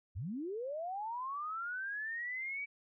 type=linear sweep; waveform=sine; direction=up; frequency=70.7 to 2298 Hz; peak=-37 dBFS; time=0.15-2.66 s; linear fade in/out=20 ms; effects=none